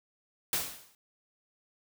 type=noise with exponential decay; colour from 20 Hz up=white; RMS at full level=-27 dBFS; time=0.53-0.95 s; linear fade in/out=1 ms; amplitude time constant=91 ms; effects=none

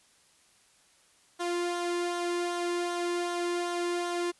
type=tone with flanger; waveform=sawtooth; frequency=349.2 Hz; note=F4; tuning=in tune; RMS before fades=-31 dBFS; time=1.39-4.32 s; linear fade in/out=20 ms; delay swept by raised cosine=0.4 to 1.35 ms; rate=2.6 Hz; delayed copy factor=-0.5; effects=white hiss -63 dBFS RMS until 4.39 s + resampled to 24000 Hz

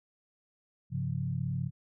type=tone cluster; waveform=sine; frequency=99.4 / 134.5 / 173.6 Hz; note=G2 / C3 / F3; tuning=+25 / +48 / -10 cents; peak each=-37 / -32 / -36 dBFS; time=0.9-1.71 s; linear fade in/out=50 ms; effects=none

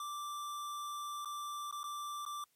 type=tone with dropouts; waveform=square; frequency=1174.7 Hz; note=D6; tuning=in tune; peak=-40 dBFS; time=0-2.44 s; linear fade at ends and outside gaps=2 ms; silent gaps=1.248-1.256 / 1.712-1.725 / 1.832-1.84 / 2.252-2.262 s; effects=white hiss -75 dBFS RMS until 2.55 s + MP3 64 kbps

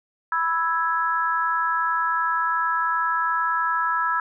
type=chord; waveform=sine; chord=E major; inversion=second; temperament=equal; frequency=987.8 / 1318.5 / 1661.2 Hz; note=B5 / E6 / G#6; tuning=0 / 0 / 0 cents; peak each=-25 / -23 / -26 dBFS; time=0.32-4.2 s; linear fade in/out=2 ms; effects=none

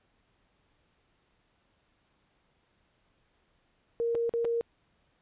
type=tone with dropouts; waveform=sine; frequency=466.2 Hz; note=A#4; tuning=in tune; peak=-26 dBFS; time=4-4.61 s; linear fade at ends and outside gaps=0 ms; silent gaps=4.148-4.152 / 4.294-4.338 / 4.446-4.451 s; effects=pink hiss -71 dBFS RMS until 5.21 s + resampled to 8000 Hz

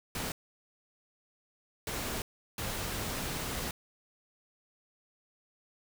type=noise bursts at uneven times; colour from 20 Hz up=pink; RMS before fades=-36 dBFS; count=3; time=0.15-0.32 / 1.87-2.22 / 2.58-3.71 s; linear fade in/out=2 ms; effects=none

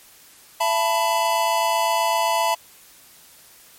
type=chord; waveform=square; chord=E suspended fourth; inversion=none; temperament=equal with one note detuned; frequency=671.6 / 880 / 987.8 Hz; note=E5 / A5 / B5; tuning=+32 / 0 / 0 cents; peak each=-24 / -23 / -23 dBFS; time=0.6-2.55 s; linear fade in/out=10 ms; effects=white hiss -49 dBFS RMS until 3.78 s + MP3 64 kbps

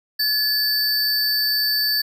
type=tone pair together; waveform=square; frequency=1713 / 4562 Hz; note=A6 / C#8; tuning=-47 / +49 cents; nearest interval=octave + perfect fourth; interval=1696 cents; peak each=-27 / -19 dBFS; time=0.19-2.02 s; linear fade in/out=10 ms; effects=none

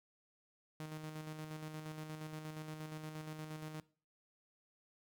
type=tone with tremolo; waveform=sawtooth; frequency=155.3 Hz; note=D#3; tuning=3 cents flat; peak=-39 dBFS; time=0.8-3.8 s; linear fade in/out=0 ms; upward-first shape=square; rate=8.5 Hz; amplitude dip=40%; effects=noise-tail reverb RT60 0.4 s tail -20 dB re dry

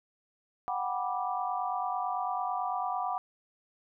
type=chord; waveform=sine; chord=G major seventh; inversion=third; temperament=just; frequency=735 / 784 / 980 / 1176 Hz; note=F#5 / G5 / B5 / D6; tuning=-12 / 0 / -14 / +2 cents; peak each=-33 / -37 / -36 / -36 dBFS; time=0.68-3.18 s; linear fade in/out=0 ms; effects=none

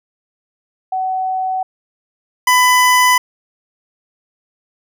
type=tone pair in turn; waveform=sine / 25% pulse; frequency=752 / 999.3 Hz; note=F#5 / B5; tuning=+28 / +20 cents; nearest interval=perfect fourth; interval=492 cents; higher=second; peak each=-16 / -5 dBFS; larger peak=second; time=0.92-1.63 / 2.47-3.18 s; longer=neither; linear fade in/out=5 ms; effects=none

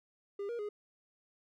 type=tone with pitch steps; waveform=triangle; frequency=402 / 472.5 / 415.4 Hz; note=G4 / A#4 / G#4; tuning=+44 / +23 / 0 cents; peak=-34 dBFS; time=0.39-0.69 s; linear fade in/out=5 ms; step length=100 ms; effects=none

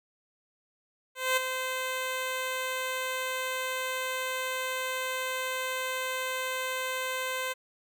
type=tone with ADSR envelope; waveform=10% pulse; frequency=516 Hz; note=C5; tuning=24 cents flat; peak=-14 dBFS; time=1.15-7.54 s; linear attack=220 ms; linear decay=12 ms; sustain=-8 dB; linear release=23 ms; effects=none

